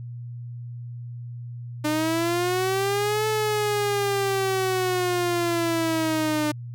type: linear two-way sweep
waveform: sawtooth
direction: up then down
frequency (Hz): 299.5 to 434 to 299.5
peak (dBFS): -18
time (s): 1.84-6.52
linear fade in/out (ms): 10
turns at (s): 3.27
effects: added 120 Hz sine -33 dBFS peak until 6.74 s